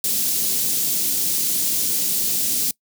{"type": "band-stop noise", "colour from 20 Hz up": "white", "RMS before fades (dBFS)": -21, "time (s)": [0.04, 2.71], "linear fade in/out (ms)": 2, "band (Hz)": [310, 4600], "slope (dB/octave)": 12, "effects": ["noise-tail reverb RT60 0.1 s tail -24 dB re dry", "high-pass 150 Hz 12 dB/octave"]}